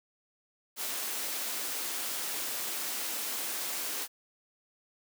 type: high-pass noise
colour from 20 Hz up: white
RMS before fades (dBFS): -35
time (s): 0.76-4.08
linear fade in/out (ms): 50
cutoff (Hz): 230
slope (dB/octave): 24
effects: none